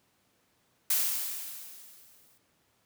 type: noise with exponential decay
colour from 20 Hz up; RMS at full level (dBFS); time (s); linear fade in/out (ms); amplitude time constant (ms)
blue; -25; 0.9-2.38; 5; 320
effects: pink hiss -70 dBFS RMS until 2.85 s + high-pass 100 Hz 12 dB/octave